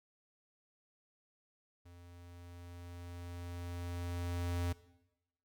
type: tone with level ramp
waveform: square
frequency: 87.31 Hz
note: F2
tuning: in tune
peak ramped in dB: -55 to -33 dBFS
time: 1.85-4.73 s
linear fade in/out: 10 ms
effects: noise-tail reverb RT60 0.9 s tail -18 dB re dry

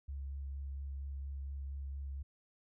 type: tone with vibrato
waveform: sine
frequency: 69 Hz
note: C#2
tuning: 7 cents flat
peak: -39 dBFS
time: 0.08-2.23 s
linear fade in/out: 10 ms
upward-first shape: sine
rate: 4.3 Hz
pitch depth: 15 cents each way
effects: none

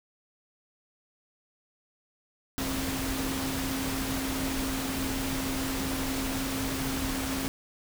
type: tone in noise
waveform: sine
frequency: 266.6 Hz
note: C4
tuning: 33 cents sharp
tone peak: -32 dBFS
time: 2.58-7.48 s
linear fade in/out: 0 ms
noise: pink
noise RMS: -33 dBFS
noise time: 2.58-7.48 s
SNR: -2 dB
effects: none

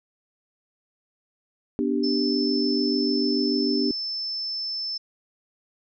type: chord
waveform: sine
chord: G major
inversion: first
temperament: equal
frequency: 246.9 / 293.7 / 392 Hz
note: B3 / D4 / G4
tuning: 0 / 0 / 0 cents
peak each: -25 / -25 / -27 dBFS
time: 1.79-3.91 s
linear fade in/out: 0 ms
type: tone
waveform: sine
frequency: 5280 Hz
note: E8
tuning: 2 cents sharp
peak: -27 dBFS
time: 2.03-4.98 s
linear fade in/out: 10 ms
effects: none

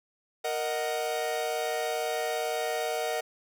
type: chord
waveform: 45% pulse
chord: D# minor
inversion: second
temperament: equal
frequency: 466.2 / 622.3 / 740 Hz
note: A#4 / D#5 / F#5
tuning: 0 / 0 / 0 cents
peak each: -33 dBFS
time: 0.44-3.21 s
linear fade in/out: 10 ms
effects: none

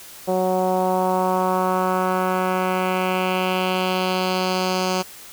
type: tone with low-pass filter sweep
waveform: 10% pulse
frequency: 185 Hz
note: F#3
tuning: in tune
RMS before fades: -21 dBFS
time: 0.27-5.03 s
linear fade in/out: 20 ms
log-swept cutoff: 620 to 6000 Hz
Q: 1.9
effects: white hiss -41 dBFS RMS until 5.32 s

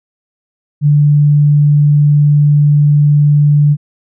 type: tone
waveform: sine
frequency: 146.83 Hz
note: D3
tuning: in tune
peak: -5 dBFS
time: 0.81-3.77 s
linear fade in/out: 50 ms
effects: none

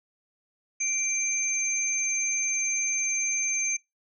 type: tone pair together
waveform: sine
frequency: 2349 / 6291 Hz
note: D7 / G8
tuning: 0 / +5 cents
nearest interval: octave + perfect fourth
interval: 1705 cents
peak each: -30 / -26 dBFS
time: 0.8-3.77 s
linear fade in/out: 10 ms
effects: noise-tail reverb RT60 0.2 s tail -24 dB re dry

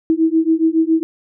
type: beating tone pair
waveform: sine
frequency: 319.8 / 327 Hz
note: D#4 / E4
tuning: +48 / -14 cents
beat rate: 7.2 Hz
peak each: -15 dBFS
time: 0.1-1.03 s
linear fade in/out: 0 ms
effects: none

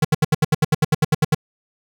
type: tone bursts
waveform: square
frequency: 153.7 Hz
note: D#3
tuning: 21 cents flat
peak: -13 dBFS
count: 14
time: 0.02-1.347 s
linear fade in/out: 5 ms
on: 27 ms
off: 73 ms
effects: none

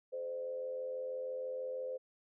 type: tone with frequency modulation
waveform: sine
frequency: 516 Hz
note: C5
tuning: 24 cents flat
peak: -37 dBFS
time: 0.12-1.98 s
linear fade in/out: 20 ms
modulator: 86.1 Hz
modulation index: 0.54
effects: none

